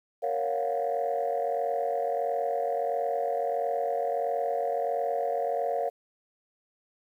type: chord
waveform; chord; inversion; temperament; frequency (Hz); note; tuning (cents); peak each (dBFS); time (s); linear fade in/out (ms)
sine; Gb major seventh; first; equal; 466.2 / 554.4 / 698.5 / 740; Bb4 / Db5 / F5 / Gb5; 0 / 0 / 0 / 0; -31 / -30 / -29 / -35; 0.22-5.9; 20
effects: tanh soft clip ceiling -19 dBFS + 10-bit